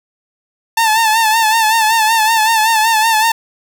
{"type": "tone with vibrato", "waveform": "sawtooth", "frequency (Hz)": 887, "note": "A5", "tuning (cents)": 14, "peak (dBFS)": -6, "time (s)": [0.77, 3.32], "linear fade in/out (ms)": 5, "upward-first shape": "sine", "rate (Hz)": 5.3, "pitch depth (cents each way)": 61, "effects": []}